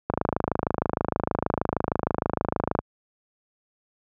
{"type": "click train", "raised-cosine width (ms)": 1, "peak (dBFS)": -8, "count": 72, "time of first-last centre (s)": [0.1, 2.789], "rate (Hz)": 26.4, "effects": ["high-pass 60 Hz 12 dB/octave"]}